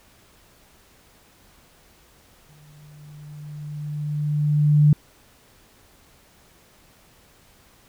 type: tone with exponential growth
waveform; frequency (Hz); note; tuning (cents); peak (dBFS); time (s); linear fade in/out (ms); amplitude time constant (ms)
sine; 148.7; D3; +22; -10; 2.49-4.93; 2; 530
effects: pink hiss -55 dBFS RMS until 7.88 s